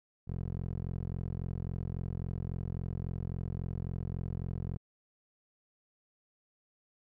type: tone with band-pass filter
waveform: 15% pulse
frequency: 43.65 Hz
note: F1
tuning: in tune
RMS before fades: -37 dBFS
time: 0.27-4.78 s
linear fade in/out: 20 ms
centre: 130 Hz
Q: 0.75
effects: none